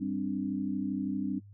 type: chord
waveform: sine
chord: G suspended fourth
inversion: none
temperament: just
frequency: 196 / 261.3 / 294 Hz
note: G3 / C4 / D4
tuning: 0 / -2 / +2 cents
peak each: -34 dBFS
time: 0-1.4 s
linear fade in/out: 20 ms
effects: noise-tail reverb RT60 0.1 s tail -23 dB re dry + added 101 Hz sine -49 dBFS peak until 1.53 s